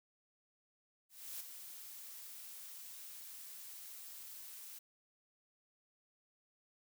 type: noise with ADSR envelope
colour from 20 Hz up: blue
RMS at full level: -44 dBFS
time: 1.09-4.79 s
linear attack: 310 ms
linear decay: 14 ms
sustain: -7 dB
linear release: 8 ms
effects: none